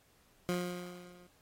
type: tone with level ramp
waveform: 20% pulse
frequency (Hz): 177.9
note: F3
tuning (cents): +32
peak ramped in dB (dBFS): -25 to -53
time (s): 0.49-1.27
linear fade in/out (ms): 0
effects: pink hiss -68 dBFS RMS until 1.41 s + AAC 48 kbps